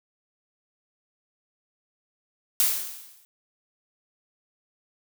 blue noise with exponential decay, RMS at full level -19 dBFS, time 2.6-3.25 s, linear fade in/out 0 ms, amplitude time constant 140 ms, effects none

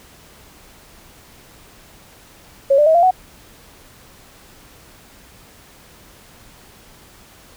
sine tone with pitch steps, 550 / 592.9 / 639.1 / 689 / 742.7 Hz, C#5 / D5 / D#5 / F5 / F#5, -14 / +16 / +46 / -24 / +6 cents, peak -9 dBFS, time 2.7-3.11 s, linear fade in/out 10 ms, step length 82 ms, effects pink hiss -46 dBFS RMS until 7.56 s

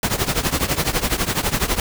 pink noise with tremolo, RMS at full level -17 dBFS, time 0.03-1.8 s, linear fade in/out 2 ms, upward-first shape triangle, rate 12 Hz, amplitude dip 90%, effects none

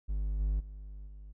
triangle tone with level steps, 50.5 Hz, G#1, 48 cents flat, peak -28 / -25 / -40 / -43 dBFS, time 0.08-1.33 s, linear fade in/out 20 ms, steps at 0.39 / 0.59 / 1.06 s, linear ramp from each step 20 ms, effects none

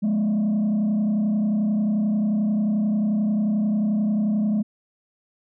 sine tone with frequency modulation, 210.7 Hz, G#3, 25 cents sharp, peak -16 dBFS, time 0.02-4.63 s, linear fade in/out 20 ms, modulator 31.3 Hz, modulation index 0.53, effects tanh soft clip ceiling -18 dBFS

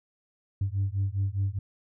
sine beating tone pair, 95.8 / 100.7 Hz, G2 / G2, -39 / +47 cents, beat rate 4.9 Hz, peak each -27 dBFS, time 0.61-1.59 s, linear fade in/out 5 ms, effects tanh soft clip ceiling -21 dBFS

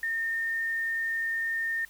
sine tone with frequency modulation, 1822 Hz, A#6, 40 cents flat, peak -27 dBFS, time 0.03-1.85 s, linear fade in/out 2 ms, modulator 30.9 Hz, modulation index 0.28, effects added 50 Hz sine -62 dBFS peak until 1.89 s + white hiss -55 dBFS RMS until 1.89 s

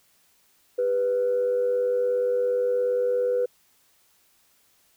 sine tone pair together, 396.7 / 493.9 Hz, G4 / B4, +21 / 0 cents, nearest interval major third, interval 379 cents, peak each -30 / -20 dBFS, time 0.78-3.46 s, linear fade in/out 10 ms, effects tanh soft clip ceiling -16 dBFS + white hiss -63 dBFS RMS until 4.96 s

